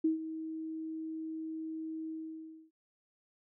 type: tone with ADSR envelope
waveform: sine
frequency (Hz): 318.9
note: D#4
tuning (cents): +43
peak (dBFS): -24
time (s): 0.04-2.71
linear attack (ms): 8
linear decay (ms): 130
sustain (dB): -13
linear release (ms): 620
effects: none